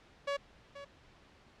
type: tone with echo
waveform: sawtooth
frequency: 564 Hz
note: C#5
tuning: 30 cents sharp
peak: -28 dBFS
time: 0.27-0.37 s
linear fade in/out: 10 ms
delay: 480 ms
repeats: 1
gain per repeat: -13 dB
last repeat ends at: 0.85 s
effects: pink hiss -61 dBFS RMS until 1.6 s + low-pass 4000 Hz 12 dB/octave